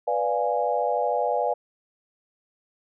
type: chord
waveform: sine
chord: B diminished seventh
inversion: none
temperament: equal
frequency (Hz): 493.9 / 587.3 / 698.5 / 830.6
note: B4 / D5 / F5 / Ab5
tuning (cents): 0 / 0 / 0 / 0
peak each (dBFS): -27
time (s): 0.07-1.54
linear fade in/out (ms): 10
effects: none